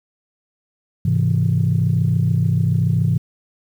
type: chord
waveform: sine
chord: Ab augmented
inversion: none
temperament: equal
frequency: 103.83 / 130.81 / 164.81 Hz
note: Ab2 / C3 / E3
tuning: 0 / 0 / 0 cents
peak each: -18 dBFS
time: 1.05-3.18 s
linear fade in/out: 5 ms
effects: tanh soft clip ceiling -7 dBFS + 8-bit